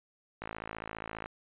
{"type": "click train", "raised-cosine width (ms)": 0.5, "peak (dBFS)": -23, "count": 47, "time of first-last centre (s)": [0.42, 1.259], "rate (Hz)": 54.8, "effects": ["resampled to 8000 Hz"]}